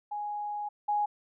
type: tone pair in turn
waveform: sine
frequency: 830.6 / 830.6 Hz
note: G#5 / G#5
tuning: 0 / 0 cents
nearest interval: unison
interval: 0 cents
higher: neither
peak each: -32 / -25 dBFS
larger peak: second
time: 0.11-0.69 / 0.88-1.06 s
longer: first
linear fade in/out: 10 ms
effects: none